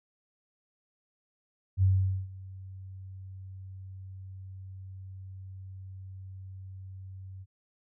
sine tone with ADSR envelope, 94.9 Hz, F#2, 44 cents sharp, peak -19 dBFS, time 1.77-7.46 s, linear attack 55 ms, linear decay 450 ms, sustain -22 dB, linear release 43 ms, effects none

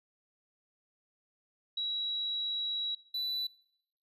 sine / triangle tone pair in turn, 3884 / 3972 Hz, B7 / B7, -30 / +9 cents, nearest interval unison, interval 39 cents, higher second, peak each -31 / -31 dBFS, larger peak neither, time 1.77-2.95 / 3.14-3.47 s, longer first, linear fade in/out 5 ms, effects noise-tail reverb RT60 0.7 s tail -20 dB re dry + resampled to 32000 Hz

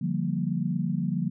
sine chord, G minor seventh, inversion second, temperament equal, 146.83 / 174.61 / 196 / 233.1 Hz, D3 / F3 / G3 / Bb3, 0 / 0 / 0 / 0 cents, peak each -31 / -28 / -32 / -32 dBFS, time 0.01-1.3 s, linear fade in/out 10 ms, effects none

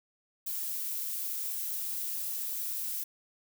violet noise, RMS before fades -35 dBFS, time 0.46-3.04 s, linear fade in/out 10 ms, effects none

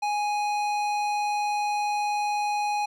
sine tone with tanh clipping, 830.6 Hz, G#5, in tune, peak -26 dBFS, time 0.02-2.86 s, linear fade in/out 10 ms, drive 16 dB, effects none

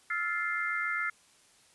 sine chord, F major seventh, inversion third, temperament just, 1309.6 / 1396.9 / 1746.1 / 2095 Hz, E6 / F6 / A6 / C7, -12 / 0 / -14 / +2 cents, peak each -38 / -34 / -36 / -33 dBFS, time 0.1-1.1 s, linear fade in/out 5 ms, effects white hiss -62 dBFS RMS until 1.74 s + resampled to 24000 Hz

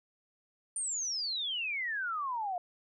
sine exponential sweep, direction down, 9200 to 693 Hz, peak -32 dBFS, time 0.76-2.58 s, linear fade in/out 2 ms, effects none

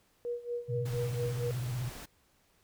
sine tone with tremolo, 479.5 Hz, A#4, 49 cents sharp, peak -31 dBFS, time 0.25-1.51 s, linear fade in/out 0 ms, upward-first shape sine, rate 4.3 Hz, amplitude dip 85%
sine tone with vibrato, 123.47 Hz, B2, in tune, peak -32 dBFS, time 0.68-1.9 s, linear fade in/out 20 ms, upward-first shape triangle, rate 16 Hz, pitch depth 140 cents each way
pink noise, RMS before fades -46 dBFS, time 0.85-2.06 s, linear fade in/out 10 ms
effects pink hiss -69 dBFS RMS until 2.63 s

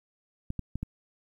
clicks, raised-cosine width 5 ms, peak -20 dBFS, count 4, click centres 0.504 / 0.593 / 0.756 / 0.83 s, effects 10-bit

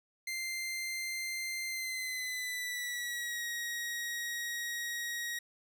sawtooth tone with pitch glide, 2088 to 1892.7 Hz, C7 to A#6, -4 to +26 cents, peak -32 dBFS, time 0.27-5.39 s, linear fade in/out 5 ms, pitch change -170 cents, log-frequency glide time 1.68-3.44 s, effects none

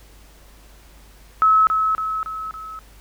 sine tone with echo, 1292 Hz, E6, 35 cents flat, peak -11 dBFS, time 1.42-1.67 s, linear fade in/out 0 ms, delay 280 ms, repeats 4, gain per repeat -5 dB, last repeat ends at 2.79 s, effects added 50 Hz sine -46 dBFS peak until 3 s + pink hiss -51 dBFS RMS until 3 s

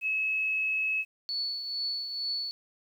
sine tone, 2579 Hz, E7, 39 cents flat, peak -26 dBFS, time 0.01-1.05 s, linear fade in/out 50 ms
sine tone with tremolo, 4435 Hz, C#8, in tune, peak -28 dBFS, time 1.29-2.51 s, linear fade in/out 0 ms, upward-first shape triangle, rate 2.2 Hz, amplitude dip 55%
effects 10-bit

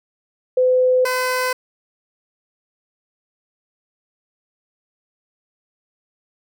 sine / 15% pulse tone pair in turn, 508 / 508 Hz, B4 / B4, +49 / +49 cents, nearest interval unison, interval 0 cents, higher neither, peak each -12 dBFS, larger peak neither, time 0.57-1.05 / 1.05-1.53 s, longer neither, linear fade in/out 5 ms, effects none

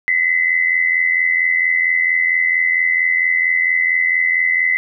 sine tone pair together, 1956.6 / 2041 Hz, B6 / C7, -17 / -44 cents, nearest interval minor second, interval 73 cents, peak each -19 / -14 dBFS, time 0.08-4.77 s, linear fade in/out 0 ms, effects none

